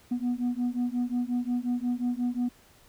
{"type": "beating tone pair", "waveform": "sine", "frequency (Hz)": [241.9, 247.5], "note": ["B3", "B3"], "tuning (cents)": [-36, 4], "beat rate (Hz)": 5.6, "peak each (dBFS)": -27, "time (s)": [0.11, 2.49], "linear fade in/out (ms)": 10, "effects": ["tanh soft clip ceiling -23 dBFS", "pink hiss -58 dBFS RMS until 2.88 s"]}